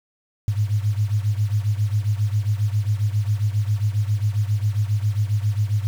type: beating tone pair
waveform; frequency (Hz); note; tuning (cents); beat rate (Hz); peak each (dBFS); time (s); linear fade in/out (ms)
sine; 102.2 / 109.6; G#2 / A2; -27 / -6; 7.4; -20 / -23; 0.48-5.87; 0
effects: 7-bit